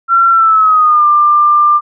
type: tone with pitch glide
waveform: sine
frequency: 1361 to 1191.7 Hz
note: F6 to D6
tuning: -45 to +25 cents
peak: -5 dBFS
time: 0.08-1.81 s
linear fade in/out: 50 ms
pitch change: -230 cents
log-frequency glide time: 0.31-1.06 s
effects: none